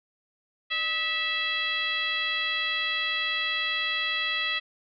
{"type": "tone with frequency modulation", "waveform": "sine", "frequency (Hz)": 2637, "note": "E7", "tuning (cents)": 0, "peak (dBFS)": -25, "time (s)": [0.7, 4.6], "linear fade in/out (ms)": 20, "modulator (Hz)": 679, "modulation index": 1.6, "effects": []}